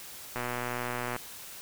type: click train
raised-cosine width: 0.5 ms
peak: -18 dBFS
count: 99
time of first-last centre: 0.36-1.163 s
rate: 122 Hz
effects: white hiss -45 dBFS RMS until 1.61 s